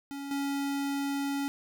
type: tone with level steps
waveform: square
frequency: 279.6 Hz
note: C#4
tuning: 15 cents sharp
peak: -37 / -30 dBFS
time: 0.11-1.48 s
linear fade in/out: 0 ms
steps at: 0.31 s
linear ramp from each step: 2 ms
effects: none